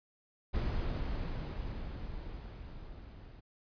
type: noise with level ramp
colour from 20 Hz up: brown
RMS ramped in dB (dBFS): -32 to -51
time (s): 0.53-3.41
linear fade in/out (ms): 20
effects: resampled to 11025 Hz